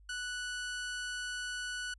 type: tone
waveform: sawtooth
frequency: 1480 Hz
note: F#6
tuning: in tune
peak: -33 dBFS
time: 0.09-1.94 s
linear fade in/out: 5 ms
effects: added 50 Hz sine -56 dBFS peak until 1.98 s + resampled to 24000 Hz